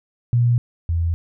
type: tone pair in turn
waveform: sine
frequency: 120 / 83.8 Hz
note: B2 / E2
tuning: -49 / +29 cents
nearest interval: tritone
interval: 622 cents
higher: first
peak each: -13 / -17 dBFS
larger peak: first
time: 0.33-0.58 / 0.89-1.14 s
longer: neither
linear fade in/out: 0 ms
effects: none